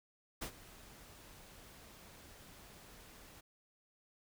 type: noise with ADSR envelope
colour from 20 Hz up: pink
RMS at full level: -40 dBFS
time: 0.41-3.41 s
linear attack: 14 ms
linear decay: 82 ms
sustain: -17 dB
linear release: 11 ms
effects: none